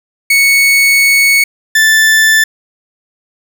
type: tone pair in turn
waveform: 40% pulse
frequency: 2217 / 1759.6 Hz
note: C#7 / A6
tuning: 0 / 0 cents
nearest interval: major third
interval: 400 cents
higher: first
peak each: -5 dBFS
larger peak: neither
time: 0.3-1.44 / 1.75-2.44 s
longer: first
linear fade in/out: 5 ms
effects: none